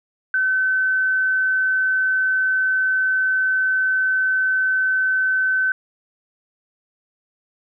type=tone; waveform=sine; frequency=1525 Hz; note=G6; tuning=48 cents flat; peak=-16 dBFS; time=0.34-5.72 s; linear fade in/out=2 ms; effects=none